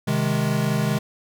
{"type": "chord", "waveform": "square", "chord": "Ab major", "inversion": "first", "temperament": "equal", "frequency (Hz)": [130.81, 155.56, 207.7], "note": ["C3", "Eb3", "Ab3"], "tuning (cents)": [0, 0, 0], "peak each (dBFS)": -25, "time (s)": [0.07, 0.99], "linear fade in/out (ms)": 10, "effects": []}